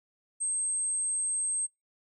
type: tone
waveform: sine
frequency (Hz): 8372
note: C9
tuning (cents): 0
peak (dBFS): -28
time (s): 0.4-1.67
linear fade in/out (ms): 20
effects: noise-tail reverb RT60 0.2 s tail -25 dB re dry